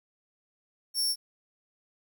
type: tone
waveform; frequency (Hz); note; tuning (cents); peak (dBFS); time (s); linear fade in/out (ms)
sawtooth; 5460; F8; -40; -23; 0.94-1.16; 50
effects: 10-bit